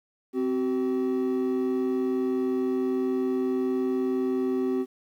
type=tone pair together; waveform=triangle; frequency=260 / 379.5 Hz; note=C4 / F#4; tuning=-11 / +44 cents; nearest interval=perfect fifth; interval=655 cents; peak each=-24 dBFS; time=0.33-4.86 s; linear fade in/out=50 ms; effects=tanh soft clip ceiling -14 dBFS + 10-bit